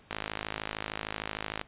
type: click train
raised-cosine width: 0.3 ms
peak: -16 dBFS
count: 81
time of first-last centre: 0.11-1.614 s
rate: 53.2 Hz
effects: pink hiss -59 dBFS RMS until 1.67 s + resampled to 8000 Hz